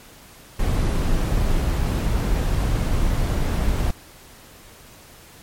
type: noise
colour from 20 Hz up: brown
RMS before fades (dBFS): -20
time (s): 0.59-3.91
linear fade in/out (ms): 5
effects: pink hiss -46 dBFS RMS until 5.42 s + MP3 64 kbps